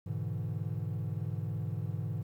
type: chord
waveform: triangle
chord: E dominant seventh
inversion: first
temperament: equal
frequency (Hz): 103.83 / 123.47 / 146.83 / 164.81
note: G#2 / B2 / D3 / E3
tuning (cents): 0 / 0 / 0 / 0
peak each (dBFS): -34 / -37 / -37 / -38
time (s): 0.06-2.23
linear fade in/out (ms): 10
effects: tanh soft clip ceiling -21 dBFS + 11-bit